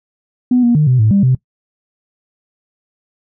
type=tone with pitch steps; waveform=sine; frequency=248.6 / 238.5 / 151.3 / 127.1 / 108.7 / 199 / 129 Hz; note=B3 / A#3 / D#3 / C3 / A2 / G3 / C3; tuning=+12 / +40 / -48 / -50 / -21 / +26 / -24 cents; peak=-7 dBFS; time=0.51-1.35 s; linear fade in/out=5 ms; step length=120 ms; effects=noise-tail reverb RT60 0.1 s tail -21 dB re dry + tanh soft clip ceiling -3 dBFS